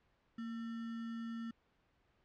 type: tone with sample-and-hold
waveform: sine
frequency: 230 Hz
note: A#3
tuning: 23 cents flat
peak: -40 dBFS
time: 0.38-1.51 s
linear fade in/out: 5 ms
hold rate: 1575 Hz
effects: pink hiss -75 dBFS RMS until 2.24 s + low-pass 3000 Hz 12 dB/octave